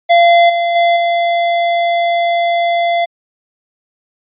square tone with level steps, 687 Hz, F5, 29 cents flat, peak -6 / -13 / -9 / -12 dBFS, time 0.09-3.06 s, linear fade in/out 20 ms, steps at 0.49 / 0.75 / 0.96 s, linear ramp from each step 10 ms, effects resampled to 8000 Hz

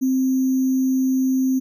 sine tone with sample-and-hold, 261.8 Hz, C4, 1 cent sharp, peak -16 dBFS, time 0.01-1.6 s, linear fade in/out 20 ms, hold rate 6300 Hz, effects none

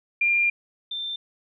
sine tone pair in turn, 2396 / 3572 Hz, D7 / A7, +34 / +25 cents, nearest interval perfect fifth, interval 691 cents, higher second, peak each -18 / -28 dBFS, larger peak first, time 0.21-0.5 / 0.91-1.16 s, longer first, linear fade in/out 5 ms, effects none

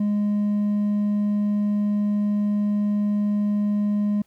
sine tone with hard clipping, 206.8 Hz, G#3, 7 cents flat, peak -20 dBFS, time 0-4.22 s, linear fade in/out 5 ms, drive 2 dB, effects pink hiss -64 dBFS RMS until 4.26 s

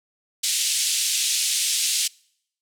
white band-pass noise, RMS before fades -23 dBFS, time 0.43-2.08 s, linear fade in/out 10 ms, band 2700 to 9400 Hz, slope 24 dB/octave, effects noise-tail reverb RT60 0.7 s tail -26 dB re dry

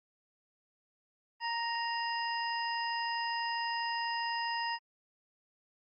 harmonic tone with a mistuned harmonic, 932.3 Hz, A#5, in tune, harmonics 1 / 2 / 3 / 5, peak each -34 / -38 / -42 / -41 dBFS, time 1.4-4.79 s, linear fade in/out 50 ms, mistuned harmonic 5, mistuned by +120 cents, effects Opus 32 kbps

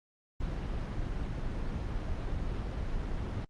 brown noise, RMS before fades -34 dBFS, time 0.4-3.45 s, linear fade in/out 5 ms, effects low-pass 5000 Hz 12 dB/octave + Opus 32 kbps

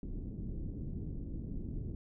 pink low-pass noise, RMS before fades -40 dBFS, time 0.03-1.95 s, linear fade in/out 2 ms, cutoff 310 Hz, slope 24 dB/octave, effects none

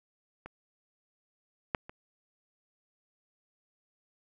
clicks, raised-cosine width 0.5 ms, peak -28 / -13 / -29 dBFS, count 3, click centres 0.46 / 1.748 / 1.895 s, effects none

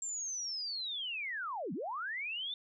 sine linear two-way sweep, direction down then up, 7459 to 155.56 to 3603 Hz, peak -36 dBFS, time 0.02-2.54 s, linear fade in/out 2 ms, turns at 1.73 s, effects none

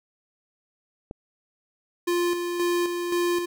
click, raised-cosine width 2 ms, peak -22 dBFS, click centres 1.111 s
square tone with tremolo, 349.2 Hz, F4, in tune, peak -22 dBFS, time 2.07-3.46 s, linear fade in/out 10 ms, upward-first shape square, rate 1.9 Hz, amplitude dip 45%
effects none

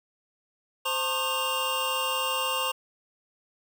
square tone cluster, 521 / 898 / 1074 / 1207 / 2807 Hz, C5 / A5 / C6 / D6 / F7, -7 / +35 / +45 / +47 / +8 cents, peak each -35 / -36 / -32 / -38 / -30 dBFS, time 0.85-2.72 s, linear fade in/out 10 ms, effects 10-bit

